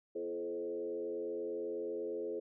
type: tone with frequency modulation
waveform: sine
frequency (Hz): 430.3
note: A4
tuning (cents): -39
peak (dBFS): -36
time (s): 0.15-2.4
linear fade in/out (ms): 10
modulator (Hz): 88.3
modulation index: 1.1
effects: none